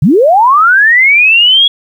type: linear sweep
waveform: sine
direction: up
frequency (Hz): 117 to 3364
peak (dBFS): -3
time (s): 0.02-1.68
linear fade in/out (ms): 5
effects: 7-bit